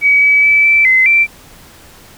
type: tone with pitch steps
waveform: sine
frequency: 2271 / 2285 / 2306 / 2327 / 2052 / 2345 Hz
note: C#7 / D7 / D7 / D7 / C7 / D7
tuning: +41 / -48 / -32 / -17 / -34 / -3 cents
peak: -6 dBFS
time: 0.01-1.27 s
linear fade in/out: 50 ms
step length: 210 ms
effects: pink hiss -40 dBFS RMS until 2.17 s